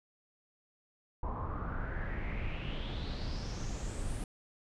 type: noise with low-pass filter sweep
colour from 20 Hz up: brown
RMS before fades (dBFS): -37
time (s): 1.23-4.24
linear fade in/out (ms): 2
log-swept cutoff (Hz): 930 to 10000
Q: 5.5
effects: none